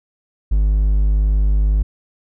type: tone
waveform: triangle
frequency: 51 Hz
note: G#1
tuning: 31 cents flat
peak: -10 dBFS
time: 0.51-1.83 s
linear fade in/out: 10 ms
effects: none